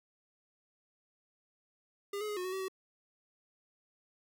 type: tone with pitch steps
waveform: square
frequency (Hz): 403.1 / 424.4 / 417.1 / 363.2 / 371.6 / 382.2 / 378.4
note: G4 / G#4 / G#4 / F#4 / F#4 / G4 / F#4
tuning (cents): +48 / +38 / +7 / -32 / +7 / -44 / +39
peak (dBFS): -36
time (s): 2.13-2.683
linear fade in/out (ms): 5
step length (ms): 79
effects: 12-bit